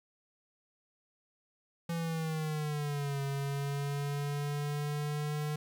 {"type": "exponential two-way sweep", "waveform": "square", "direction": "down then up", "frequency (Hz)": [169, 138.59, 150.6], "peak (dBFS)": -33, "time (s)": [1.89, 5.56], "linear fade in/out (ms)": 5, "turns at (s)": 3.22, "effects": ["11-bit"]}